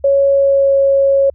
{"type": "tone with pitch glide", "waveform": "sine", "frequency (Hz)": [554.4, 549.6], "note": ["C#5", "C#5"], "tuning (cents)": [0, -15], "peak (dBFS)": -8, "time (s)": [0.04, 1.3], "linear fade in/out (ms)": 5, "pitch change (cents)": -15, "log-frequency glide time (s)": [0.29, 0.74], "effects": ["added 72 Hz sine -40 dBFS peak until 1.34 s"]}